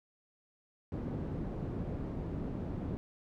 white low-pass noise, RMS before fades -38 dBFS, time 0.92-2.97 s, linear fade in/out 0 ms, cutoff 250 Hz, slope 12 dB/octave, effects none

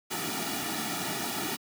pink noise with comb filter, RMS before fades -32 dBFS, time 0.1-1.57 s, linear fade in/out 20 ms, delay 1.9 ms, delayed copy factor -0.8, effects high-pass 200 Hz 12 dB/octave

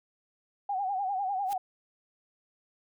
sine tone with vibrato, 777 Hz, G5, 16 cents flat, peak -28 dBFS, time 0.69-1.58 s, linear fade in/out 5 ms, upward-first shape sine, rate 10 Hz, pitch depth 94 cents each way
white noise with exponential growth, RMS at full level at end -39 dBFS, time 1.45-1.53 s, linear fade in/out 0 ms, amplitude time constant 17 ms
effects none

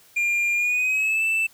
triangle tone with pitch glide, 2400 to 2648 Hz, D7 to E7, +37 to +7 cents, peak -18 dBFS, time 0.16-1.47 s, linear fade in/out 10 ms, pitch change +170 cents, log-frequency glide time 0.54-1.24 s, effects white hiss -54 dBFS RMS until 1.53 s

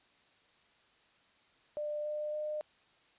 sine tone with pitch steps, 597 / 601.5 / 606 Hz, D5 / D5 / D#5, +28 / +41 / -46 cents, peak -34 dBFS, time 1.77-2.61 s, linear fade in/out 0 ms, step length 280 ms, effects white hiss -67 dBFS RMS until 3.18 s + resampled to 8000 Hz

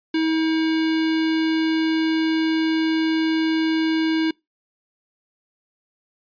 square tone with notch filter, 320 Hz, D#4, 49 cents sharp, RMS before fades -20 dBFS, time 0.14-4.31 s, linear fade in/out 5 ms, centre 720 Hz, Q 0.58, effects noise-tail reverb RT60 0.2 s tail -25 dB re dry + resampled to 11025 Hz

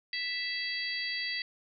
harmonic tone, 659.3 Hz, E5, in tune, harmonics 3 / 4 / 5 / 6 / 7, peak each -35 / -42 / -42 / -43 / -36 dBFS, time 0.13-1.42 s, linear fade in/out 2 ms, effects none

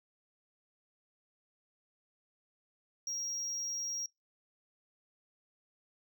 sine tone, 5630 Hz, F8, 13 cents sharp, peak -32 dBFS, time 3.07-4.06 s, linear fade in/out 2 ms, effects noise-tail reverb RT60 0.2 s tail -26 dB re dry + tanh soft clip ceiling -34 dBFS

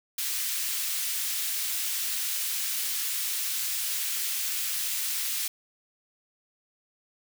white high-pass noise, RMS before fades -30 dBFS, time 0.18-5.48 s, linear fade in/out 5 ms, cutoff 2100 Hz, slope 12 dB/octave, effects none

